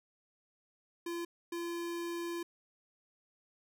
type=tone bursts at uneven times; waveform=square; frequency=341.9 Hz; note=F4; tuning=37 cents flat; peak=-37 dBFS; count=2; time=1.06-1.25 / 1.52-2.43 s; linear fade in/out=5 ms; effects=none